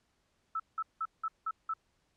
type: tone bursts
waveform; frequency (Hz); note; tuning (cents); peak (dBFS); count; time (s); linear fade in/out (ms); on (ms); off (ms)
sine; 1312; E6; -9; -31; 6; 0.55-1.738; 5; 48; 180
effects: pink hiss -75 dBFS RMS until 2.16 s + low-pass 8000 Hz 12 dB/octave